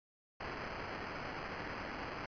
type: noise with sample-and-hold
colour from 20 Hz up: white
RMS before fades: -43 dBFS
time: 0.4-2.26 s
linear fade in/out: 5 ms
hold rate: 3675 Hz
effects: resampled to 11025 Hz